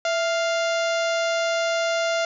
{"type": "harmonic tone with a mistuned harmonic", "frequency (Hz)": 698.5, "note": "F5", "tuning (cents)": 0, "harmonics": [1, 2, 3, 4, 5, 6, 7, 8, 9, 10], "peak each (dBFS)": [-22, -28, -32, -34, -36, -38, -39, -40, -41, -42], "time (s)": [0.05, 2.25], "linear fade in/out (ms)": 2, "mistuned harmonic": 1, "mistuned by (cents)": -87, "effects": []}